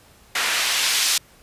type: noise with band-pass filter sweep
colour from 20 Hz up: white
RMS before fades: -21 dBFS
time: 0.35-1.18 s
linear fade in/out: 5 ms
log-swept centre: 1700 to 4500 Hz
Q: 0.81
effects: pink hiss -52 dBFS RMS until 1.42 s + resampled to 32000 Hz